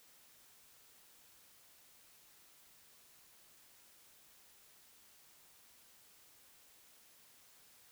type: silence
effects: white hiss -64 dBFS RMS until 7.91 s